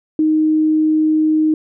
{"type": "tone", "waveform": "sine", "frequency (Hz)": 311.1, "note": "D#4", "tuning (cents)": 0, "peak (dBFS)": -11, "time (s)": [0.19, 1.54], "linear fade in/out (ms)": 2, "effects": []}